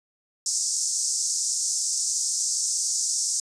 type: band-pass noise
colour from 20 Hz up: pink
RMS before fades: -26 dBFS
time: 0.46-3.4 s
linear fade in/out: 2 ms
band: 5400 to 8700 Hz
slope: 48 dB/octave
effects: resampled to 22050 Hz